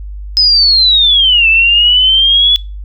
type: linear two-way sweep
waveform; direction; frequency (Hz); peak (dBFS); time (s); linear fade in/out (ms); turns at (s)
sine; down then up; 5100 to 2624 to 3426; -5; 0.37-2.56; 0; 1.48
effects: noise-tail reverb RT60 0.3 s tail -23 dB re dry + added 50 Hz sine -22 dBFS peak until 2.84 s